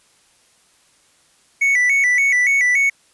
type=tone with vibrato; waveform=triangle; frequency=2093 Hz; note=C7; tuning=in tune; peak=-11 dBFS; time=1.61-2.9 s; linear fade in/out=10 ms; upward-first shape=square; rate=3.5 Hz; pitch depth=100 cents each way; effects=white hiss -56 dBFS RMS until 3.13 s + resampled to 24000 Hz